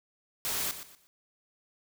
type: noise with echo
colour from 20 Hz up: white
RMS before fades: -32 dBFS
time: 0.45-0.71 s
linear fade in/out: 0 ms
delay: 120 ms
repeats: 3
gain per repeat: -11 dB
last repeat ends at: 1.07 s
effects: none